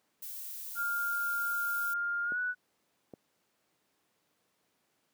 violet noise, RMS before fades -42 dBFS, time 0.22-1.94 s, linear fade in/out 5 ms
sine tone with pitch glide, 1405 to 1480 Hz, F6 to F#6, +10 to 0 cents, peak -30 dBFS, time 0.75-2.55 s, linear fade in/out 50 ms, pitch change +90 cents, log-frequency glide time 2.24-2.39 s
clicks, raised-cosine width 2 ms, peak -30 dBFS, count 2, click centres 2.321 / 3.137 s
effects pink hiss -75 dBFS RMS until 5.13 s + high-pass 200 Hz 12 dB/octave

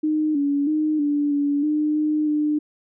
sine tone with pitch steps, 307.6 / 284.3 / 307.4 / 290.9 / 286.6 / 302.3 / 304.4 / 300.2 Hz, D#4 / C#4 / D#4 / D4 / D4 / D#4 / D#4 / D4, -20 / +44 / -21 / -16 / -42 / -50 / -38 / +38 cents, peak -18 dBFS, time 0.03-2.59 s, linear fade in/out 10 ms, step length 320 ms, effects none

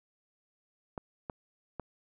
clicks, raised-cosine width 1 ms, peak -23 dBFS, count 3, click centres 0.978 / 1.298 / 1.797 s, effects none

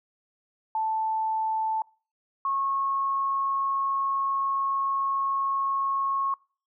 sine tone pair in turn, 880 / 1093.2 Hz, A5 / C#6, 0 / -24 cents, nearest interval major third, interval 376 cents, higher second, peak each -24 dBFS, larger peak neither, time 0.75-1.82 / 2.45-6.34 s, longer second, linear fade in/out 2 ms, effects noise-tail reverb RT60 0.4 s tail -25 dB re dry

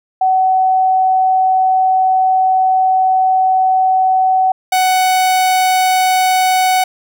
sine / 45% pulse tone pair in turn, 753 / 745.2 Hz, F#5 / F#5, +30 / +12 cents, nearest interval unison, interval 18 cents, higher first, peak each -9 / -10 dBFS, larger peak first, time 0.21-4.52 / 4.72-6.84 s, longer first, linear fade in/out 5 ms, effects none

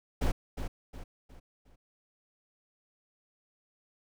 brown noise with echo, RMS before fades -27 dBFS, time 0.21-0.32 s, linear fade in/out 10 ms, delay 360 ms, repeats 4, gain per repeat -8 dB, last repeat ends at 1.76 s, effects none

